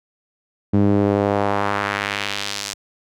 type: tone with band-pass filter sweep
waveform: sawtooth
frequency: 101.2 Hz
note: G#2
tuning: 44 cents flat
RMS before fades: -20 dBFS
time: 0.73-2.74 s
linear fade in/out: 10 ms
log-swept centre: 230 to 6400 Hz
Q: 1.3
effects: none